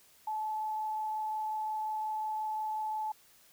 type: tone with frequency modulation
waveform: sine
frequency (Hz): 864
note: A5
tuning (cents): -32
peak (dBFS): -32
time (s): 0.27-3.12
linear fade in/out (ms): 5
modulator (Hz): 25.6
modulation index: 0.29
effects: white hiss -62 dBFS RMS until 3.52 s